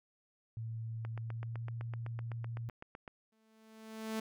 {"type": "tone with pitch glide", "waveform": "sine", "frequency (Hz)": [113.1, 115.81], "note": ["A2", "A#2"], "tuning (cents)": [48, -11], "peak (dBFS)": -38, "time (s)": [0.57, 2.69], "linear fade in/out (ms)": 0, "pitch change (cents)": 41, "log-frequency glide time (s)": [1.14, 1.67]}
{"type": "click train", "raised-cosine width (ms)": 0.5, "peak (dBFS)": -31, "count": 17, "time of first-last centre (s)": [1.05, 3.078], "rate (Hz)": 7.89}
{"type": "tone with exponential growth", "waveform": "sawtooth", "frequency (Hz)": 220.3, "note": "A3", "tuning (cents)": 2, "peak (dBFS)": -30, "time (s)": [3.32, 4.2], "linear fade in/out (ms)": 5, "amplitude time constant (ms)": 190}
{"effects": []}